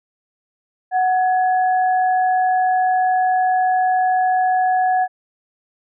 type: tone pair together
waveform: sine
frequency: 741 / 1685.7 Hz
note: F#5 / G#6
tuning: +2 / +25 cents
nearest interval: octave + major second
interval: 1423 cents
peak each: -14 / -26 dBFS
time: 0.91-5.08 s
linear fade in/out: 50 ms
effects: none